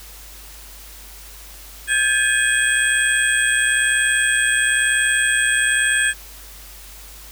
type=tone cluster; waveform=sine; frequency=1596 / 1717 / 2495 / 3287 / 8170 Hz; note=G6 / A6 / D#7 / G#7 / C9; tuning=+31 / -43 / +4 / -19 / -42 cents; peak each=-20 / -19 / -25 / -26 / -22 dBFS; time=1.87-6.14 s; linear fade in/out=50 ms; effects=added 50 Hz sine -41 dBFS peak until 7.31 s + white hiss -41 dBFS RMS until 7.31 s